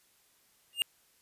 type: tone with exponential growth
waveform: square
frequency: 2817 Hz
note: F7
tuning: 14 cents sharp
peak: -22 dBFS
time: 0.73-0.82 s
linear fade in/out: 0 ms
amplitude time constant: 19 ms
effects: white hiss -67 dBFS RMS until 1.21 s + resampled to 32000 Hz